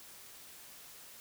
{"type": "silence", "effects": ["white hiss -53 dBFS RMS until 1.2 s"]}